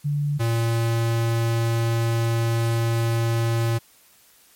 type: tone pair in turn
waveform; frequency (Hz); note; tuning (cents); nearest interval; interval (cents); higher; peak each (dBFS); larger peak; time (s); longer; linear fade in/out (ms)
sine / square; 145.4 / 115.4; D3 / A#2; -17 / -17; major third; 400; first; -20; neither; 0.04-0.39 / 0.39-3.79; second; 20
effects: white hiss -55 dBFS RMS until 4.55 s + MP3 64 kbps